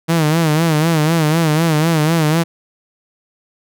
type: tone with vibrato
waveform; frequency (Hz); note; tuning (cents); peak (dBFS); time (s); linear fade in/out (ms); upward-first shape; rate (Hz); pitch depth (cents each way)
sawtooth; 159.1; D#3; +39; -8; 0.08-2.44; 20; sine; 4; 100
effects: none